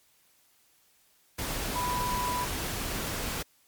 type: tone in noise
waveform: sine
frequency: 988 Hz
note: B5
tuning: in tune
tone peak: -29 dBFS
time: 1.75-2.45 s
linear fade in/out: 10 ms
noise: pink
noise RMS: -33 dBFS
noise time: 1.38-3.43 s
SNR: +1 dB
effects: white hiss -65 dBFS RMS until 3.67 s + MP3 96 kbps